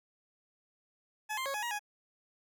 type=tone with pitch steps; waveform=20% pulse; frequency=854 / 1049 / 550 / 840 / 950 / 832 Hz; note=G#5 / C6 / C#5 / G#5 / A#5 / G#5; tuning=+48 / +4 / -14 / +19 / +33 / +3 cents; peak=-29 dBFS; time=1.29-1.794 s; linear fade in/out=20 ms; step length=84 ms; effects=none